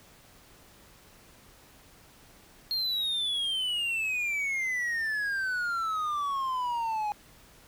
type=exponential sweep; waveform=triangle; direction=down; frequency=4266 to 826 Hz; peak=-26 dBFS; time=2.71-7.12 s; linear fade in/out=0 ms; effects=pink hiss -56 dBFS RMS until 7.67 s